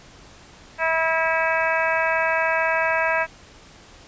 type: harmonic tone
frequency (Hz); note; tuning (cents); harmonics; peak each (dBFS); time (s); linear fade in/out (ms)
324.5; E4; -27; 2 / 3 / 4 / 5 / 6 / 7 / 8; -24 / -25 / -30 / -24 / -29 / -29 / -29; 0.78-3.27; 50
effects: pink hiss -47 dBFS RMS until 4.07 s + resampled to 16000 Hz